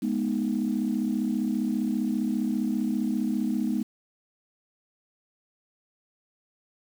sine tone cluster, 209.4 / 244.4 / 309.5 Hz, G#3 / B3 / D#4, +15 / -18 / -9 cents, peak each -27 / -27 / -30 dBFS, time 0.02-3.83 s, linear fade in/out 10 ms, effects tanh soft clip ceiling -16 dBFS + 8-bit

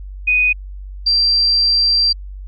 sine tone pair in turn, 2489 / 4714 Hz, D#7 / D8, 0 / +6 cents, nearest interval major seventh, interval 1106 cents, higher second, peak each -11 dBFS, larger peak neither, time 0.27-0.53 / 1.06-2.13 s, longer second, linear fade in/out 10 ms, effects added 48 Hz sine -28 dBFS peak until 2.47 s

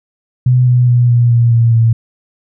sine tone with pitch steps, 125.7 / 123.75 / 121.84 / 119.95 / 118.1 / 116.27 / 114.47 Hz, B2 / B2 / B2 / A#2 / A#2 / A#2 / A#2, +31 / +4 / -23 / +50 / +23 / -4 / -31 cents, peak -6 dBFS, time 0.46-1.93 s, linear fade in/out 5 ms, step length 210 ms, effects none

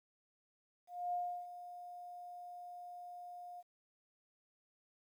sine tone with ADSR envelope, 710 Hz, F5, 28 cents sharp, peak -34 dBFS, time 0.87-3.63 s, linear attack 260 ms, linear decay 330 ms, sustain -13 dB, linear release 35 ms, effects 12-bit

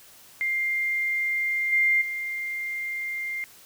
sine tone with level steps, 2100 Hz, C7, 6 cents sharp, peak -23 / -18 / -28 dBFS, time 0.41-3.44 s, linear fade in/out 0 ms, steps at 1.72 / 2.01 s, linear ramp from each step 10 ms, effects white hiss -51 dBFS RMS until 3.65 s

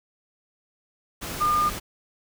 sine tone in noise, 1210 Hz, D#6, 49 cents flat, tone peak -19 dBFS, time 1.4-1.7 s, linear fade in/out 20 ms, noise pink, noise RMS -33 dBFS, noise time 1.21-1.8 s, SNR +11 dB, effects none

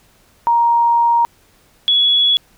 sine tone pair in turn, 938 / 3378 Hz, A#5 / G#7, +11 / +29 cents, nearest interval octave + minor seventh, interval 2218 cents, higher second, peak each -10 dBFS, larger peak neither, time 0.47-1.25 / 1.88-2.37 s, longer first, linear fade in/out 0 ms, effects pink hiss -53 dBFS RMS until 2.57 s

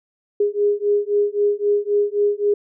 sine beating tone pair, 409.2 / 413 Hz, G#4 / G#4, -26 / -10 cents, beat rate 3.8 Hz, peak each -19 dBFS, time 0.4-2.54 s, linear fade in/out 5 ms, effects none

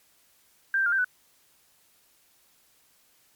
sine tone with pitch steps, 1582 / 1568 / 1410 / 1568 / 1491 Hz, G6 / G6 / F6 / G6 / F#6, +15 / 0 / +16 / 0 / +13 cents, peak -21 dBFS, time 0.74-1.045 s, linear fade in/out 2 ms, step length 61 ms, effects white hiss -63 dBFS RMS until 3.35 s + MP3 96 kbps

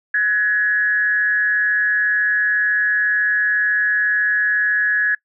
sine tone with frequency modulation, 1684 Hz, G#6, 24 cents sharp, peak -14 dBFS, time 0.14-5.15 s, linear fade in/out 5 ms, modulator 190 Hz, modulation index 0.44, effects noise-tail reverb RT60 0.1 s tail -24 dB re dry

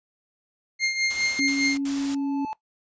sawtooth tone with tremolo, 2120 Hz, C7, 22 cents sharp, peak -16 dBFS, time 0.79-1.78 s, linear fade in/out 50 ms, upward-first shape triangle, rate 4.9 Hz, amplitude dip 70%
white noise bursts, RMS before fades -35 dBFS, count 3, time 1.1-2.15 s, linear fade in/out 5 ms, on 300 ms, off 75 ms
sine tone, 277.5 Hz, C#4, 2 cents sharp, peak -23 dBFS, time 1.39-2.45 s, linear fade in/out 2 ms
triangle tone with exponential growth, 871 Hz, A5, 18 cents flat, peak -26 dBFS, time 1.56-2.53 s, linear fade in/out 0 ms, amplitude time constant 210 ms
effects noise-tail reverb RT60 0.1 s tail -19 dB re dry + resampled to 16000 Hz

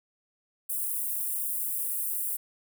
white high-pass noise, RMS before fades -31 dBFS, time 0.69-2.37 s, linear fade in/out 10 ms, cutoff 8900 Hz, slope 48 dB/octave, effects none

